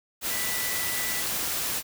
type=tone in noise; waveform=sine; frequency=1975.5 Hz; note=B6; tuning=in tune; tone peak=-34 dBFS; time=0.29-1.24 s; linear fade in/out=50 ms; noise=white; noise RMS=-29 dBFS; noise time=0.21-1.83 s; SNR=-8 dB; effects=none